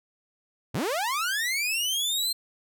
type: linear sweep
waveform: sawtooth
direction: up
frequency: 84.3 to 4183 Hz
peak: -22 dBFS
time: 0.74-2.33 s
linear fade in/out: 10 ms
effects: none